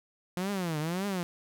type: tone with vibrato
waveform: sawtooth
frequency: 174.61 Hz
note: F3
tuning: in tune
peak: -26 dBFS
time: 0.37-1.23 s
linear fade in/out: 0 ms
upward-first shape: triangle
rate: 1.8 Hz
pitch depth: 290 cents each way
effects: none